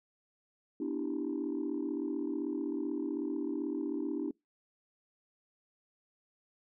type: chord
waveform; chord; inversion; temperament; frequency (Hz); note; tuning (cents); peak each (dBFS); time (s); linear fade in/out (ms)
sine; E minor seventh; second; equal; 246.9 / 293.7 / 329.6 / 392; B3 / D4 / E4 / G4; 0 / 0 / 0 / 0; -40 / -34 / -37 / -40; 0.8-4.31; 5
effects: noise-tail reverb RT60 0.2 s tail -26 dB re dry + tanh soft clip ceiling -26 dBFS